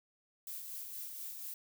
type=noise with tremolo; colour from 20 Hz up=violet; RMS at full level=-43 dBFS; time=0.47-1.54 s; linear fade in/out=2 ms; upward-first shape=sine; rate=4.2 Hz; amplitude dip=35%; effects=none